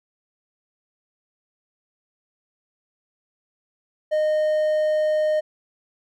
triangle tone, 615 Hz, D#5, 20 cents flat, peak -16 dBFS, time 4.11-5.41 s, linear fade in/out 20 ms, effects none

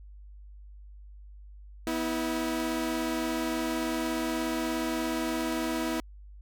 sawtooth tone pair together, 246.9 / 323.5 Hz, B3 / E4, 0 / -32 cents, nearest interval perfect fourth, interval 468 cents, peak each -29 / -26 dBFS, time 1.87-6 s, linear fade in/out 0 ms, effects added 50 Hz sine -45 dBFS peak until 6.41 s

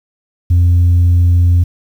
sine tone, 87.31 Hz, F2, in tune, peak -4 dBFS, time 0.5-1.64 s, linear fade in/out 10 ms, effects tanh soft clip ceiling -5 dBFS + 7-bit

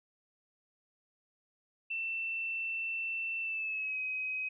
sine tone with pitch glide, 2679 to 2529 Hz, E7 to D#7, +27 to +28 cents, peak -33 dBFS, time 1.9-4.49 s, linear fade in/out 10 ms, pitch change -99 cents, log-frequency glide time 3.41-3.99 s, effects none

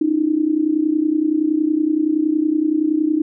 sine tone with amplitude modulation, 309.3 Hz, D#4, 10 cents flat, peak -11 dBFS, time 0.01-3.22 s, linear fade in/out 5 ms, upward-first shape sine, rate 30.7 Hz, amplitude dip 80%, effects none

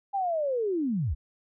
sine linear sweep, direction down, 813 to 51.91 Hz, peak -25 dBFS, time 0.13-1.15 s, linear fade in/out 20 ms, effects none

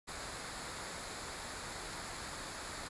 pink noise with comb filter, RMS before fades -44 dBFS, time 0.07-2.89 s, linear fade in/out 20 ms, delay 0.34 ms, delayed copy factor -0.5, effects resampled to 24000 Hz

